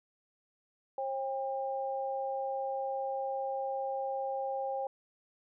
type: tone pair together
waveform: sine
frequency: 537.5 / 800 Hz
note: C5 / G5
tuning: +47 / +35 cents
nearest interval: perfect fifth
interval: 688 cents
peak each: -35 / -35 dBFS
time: 0.98-4.87 s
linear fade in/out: 2 ms
effects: none